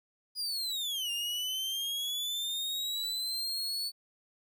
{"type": "linear two-way sweep", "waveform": "40% pulse", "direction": "down then up", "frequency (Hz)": [4958, 2794, 4472], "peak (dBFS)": -31, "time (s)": [0.35, 3.92], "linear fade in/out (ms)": 50, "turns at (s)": 1.11, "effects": ["12-bit"]}